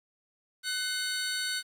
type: tone cluster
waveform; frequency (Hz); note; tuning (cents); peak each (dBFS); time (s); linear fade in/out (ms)
35% pulse; 1503 / 2121 / 3732 / 4446; F#6 / C7 / A#7 / C#8; +27 / +23 / +1 / +4; -32 / -40 / -35 / -33; 0.63-1.63; 50
effects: resampled to 32000 Hz + 10-bit